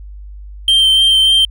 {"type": "tone with vibrato", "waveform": "triangle", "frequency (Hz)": 3136, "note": "G7", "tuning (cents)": 0, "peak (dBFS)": -6, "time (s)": [0.68, 1.45], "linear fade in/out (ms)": 2, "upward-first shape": "sine", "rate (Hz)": 3.4, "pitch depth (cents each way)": 14, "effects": ["added 50 Hz sine -29 dBFS peak until 1.5 s"]}